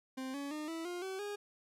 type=tone with pitch steps; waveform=40% pulse; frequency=261.6 / 282 / 304 / 327.7 / 353.3 / 380.8 / 410.5 Hz; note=C4 / C#4 / D#4 / E4 / F4 / F#4 / G#4; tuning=0 / +30 / -40 / -10 / +20 / +50 / -20 cents; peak=-38 dBFS; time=0.17-1.36 s; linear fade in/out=10 ms; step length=170 ms; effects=low-pass 12000 Hz 12 dB/octave